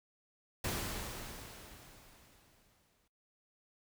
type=noise with exponential decay; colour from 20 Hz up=pink; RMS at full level=-36 dBFS; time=0.64-3.08 s; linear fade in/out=5 ms; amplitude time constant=530 ms; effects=noise-tail reverb RT60 0.3 s tail -23 dB re dry